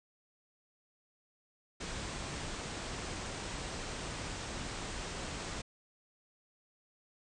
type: low-pass noise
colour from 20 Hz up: pink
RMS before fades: -41 dBFS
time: 1.8-5.62 s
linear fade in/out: 10 ms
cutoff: 8800 Hz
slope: 96 dB/octave
effects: none